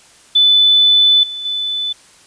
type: tone with level steps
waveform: sine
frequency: 3499 Hz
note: A7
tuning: 10 cents flat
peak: -7 / -23 / -17 dBFS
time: 0.35-1.93 s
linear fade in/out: 10 ms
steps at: 1.23 / 1.45 s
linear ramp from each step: 5 ms
effects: white hiss -46 dBFS RMS until 2.26 s + resampled to 22050 Hz